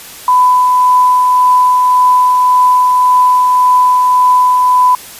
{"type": "tone with tremolo", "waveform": "sine", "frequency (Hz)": 1000, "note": "B5", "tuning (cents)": 21, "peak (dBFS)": -4, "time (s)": [0.28, 4.95], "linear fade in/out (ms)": 2, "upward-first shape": "triangle", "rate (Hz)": 1.8, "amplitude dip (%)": 25, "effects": ["white hiss -31 dBFS RMS until 5.19 s", "resampled to 32000 Hz"]}